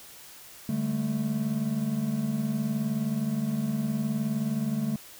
triangle chord, D suspended fourth, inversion none, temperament equal with one note detuned, 146.83 / 200.7 / 220 Hz, D3 / G3 / A3, 0 / +41 / 0 cents, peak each -30 / -31 / -26 dBFS, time 0.69-4.96 s, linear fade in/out 2 ms, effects white hiss -48 dBFS RMS until 5.19 s

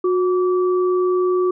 sine tone pair together, 363.9 / 1155.3 Hz, F#4 / D6, -29 / -29 cents, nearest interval octave + minor sixth, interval 2000 cents, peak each -15 / -26 dBFS, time 0.04-1.51 s, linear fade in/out 5 ms, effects none

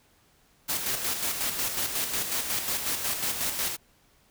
white noise with tremolo, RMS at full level -28 dBFS, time 0.68-3.77 s, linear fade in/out 20 ms, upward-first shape square, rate 5.5 Hz, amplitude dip 45%, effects pink hiss -63 dBFS RMS until 4.3 s

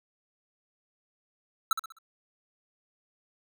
square tone with echo, 1318.5 Hz, E6, in tune, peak -22 dBFS, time 1.71-1.73 s, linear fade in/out 2 ms, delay 64 ms, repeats 4, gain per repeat -8 dB, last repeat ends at 1.986 s, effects none

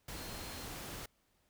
sine tone in noise, 4200 Hz, C8, 6 cents sharp, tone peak -54 dBFS, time 0.16-0.65 s, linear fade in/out 5 ms, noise pink, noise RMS -45 dBFS, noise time 0.08-1.06 s, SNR -12 dB, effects pink hiss -75 dBFS RMS until 1.49 s

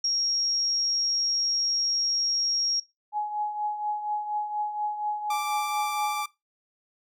sine tone, 5588 Hz, F8, in tune, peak -23 dBFS, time 0.04-2.8 s, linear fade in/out 5 ms
sine tone with tremolo, 840 Hz, G#5, 19 cents sharp, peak -24 dBFS, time 3.12-6.25 s, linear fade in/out 50 ms, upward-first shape triangle, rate 4.2 Hz, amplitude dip 65%
sawtooth tone with vibrato, 1174.7 Hz, D6, in tune, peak -26 dBFS, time 5.3-6.26 s, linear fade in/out 5 ms, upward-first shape sine, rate 17 Hz, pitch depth 10 cents each way
effects noise-tail reverb RT60 0.2 s tail -19 dB re dry

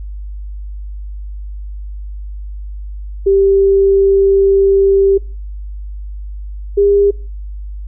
sine tone pair in turn, 392 / 402.6 Hz, G4 / G4, 0 / +46 cents, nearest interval unison, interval 46 cents, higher second, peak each -7 dBFS, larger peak neither, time 3.26-5.18 / 6.77-7.11 s, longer first, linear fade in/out 10 ms, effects noise-tail reverb RT60 0.4 s tail -25 dB re dry + added 50 Hz sine -23 dBFS peak until 7.87 s

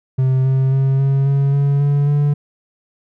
triangle tone with pitch steps, 130.81 / 132.79 / 134.8 / 136.84 / 138.91 / 141.01 / 143.14 / 145.31 Hz, C3 / C3 / C#3 / C#3 / C#3 / C#3 / D3 / D3, 0 / +26 / -48 / -22 / +4 / +30 / -44 / -18 cents, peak -10 dBFS, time 0.18-2.34 s, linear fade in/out 10 ms, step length 270 ms, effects none

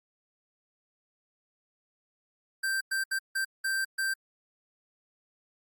square tone bursts at uneven times, 1568 Hz, G6, in tune, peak -28 dBFS, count 6, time 2.63-2.81 / 2.91-3.04 / 3.11-3.19 / 3.35-3.45 / 3.64-3.85 / 3.98-4.14 s, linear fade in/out 10 ms, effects Opus 48 kbps

